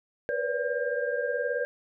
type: tone cluster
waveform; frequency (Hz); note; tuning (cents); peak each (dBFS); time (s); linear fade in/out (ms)
sine; 480.3 / 499.1 / 574 / 1602; B4 / B4 / D5 / G6; -48 / +18 / -40 / +37; -32 / -32 / -31 / -33; 0.29-1.65; 0
effects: none